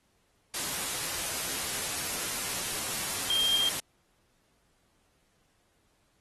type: tone in noise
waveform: sine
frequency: 3200 Hz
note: G7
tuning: 35 cents sharp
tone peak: -24 dBFS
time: 3.3-3.69 s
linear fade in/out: 2 ms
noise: white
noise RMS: -33 dBFS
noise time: 0.54-3.8 s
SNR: +6 dB
effects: pink hiss -71 dBFS RMS until 6.2 s + AAC 32 kbps